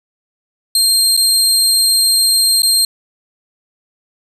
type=tone with dropouts; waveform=25% pulse; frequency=4191 Hz; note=C8; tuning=2 cents sharp; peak=-5 dBFS; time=0.75-2.85 s; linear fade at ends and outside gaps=2 ms; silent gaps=1.167-1.174 / 2.621-2.631 s; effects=none